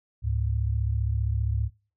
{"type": "tone pair together", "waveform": "sine", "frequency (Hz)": [70.6, 105.78], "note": ["C#2", "G#2"], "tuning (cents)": [32, 32], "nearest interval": "perfect fifth", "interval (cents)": 700, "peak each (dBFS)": -26, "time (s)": [0.22, 1.7], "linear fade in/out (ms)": 50, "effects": ["noise-tail reverb RT60 0.4 s tail -26 dB re dry"]}